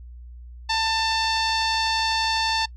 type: tone with low-pass filter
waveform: sawtooth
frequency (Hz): 892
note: A5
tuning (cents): +23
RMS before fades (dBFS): -23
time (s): 0.69-2.66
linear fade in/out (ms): 10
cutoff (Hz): 4700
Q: 3.9
effects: noise-tail reverb RT60 0.1 s tail -25 dB re dry + added 60 Hz sine -38 dBFS peak until 2.76 s